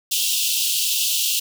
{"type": "high-pass noise", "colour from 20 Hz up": "pink", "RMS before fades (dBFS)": -21, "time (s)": [0.11, 1.4], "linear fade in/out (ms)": 10, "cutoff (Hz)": 2700, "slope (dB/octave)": 96, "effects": []}